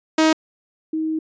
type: tone pair in turn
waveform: sawtooth / sine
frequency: 316.1 / 316.1 Hz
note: D#4 / D#4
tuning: +27 / +27 cents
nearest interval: unison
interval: 0 cents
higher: neither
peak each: -9 / -20 dBFS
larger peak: first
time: 0.18-0.33 / 0.93-1.19 s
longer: second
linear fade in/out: 5 ms
effects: resampled to 16000 Hz